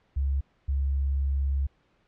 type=tone pair in turn; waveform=sine; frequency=68.7 / 68.7 Hz; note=C#2 / C#2; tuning=-15 / -15 cents; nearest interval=unison; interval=0 cents; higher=neither; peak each=-23 dBFS; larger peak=neither; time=0.16-0.41 / 0.68-1.67 s; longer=second; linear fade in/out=10 ms; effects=pink hiss -67 dBFS RMS until 2.07 s + low-pass 3000 Hz 12 dB/octave